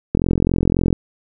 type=click train; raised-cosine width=3 ms; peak=-3 dBFS; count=35; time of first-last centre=0.15-0.928 s; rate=43.7 Hz; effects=none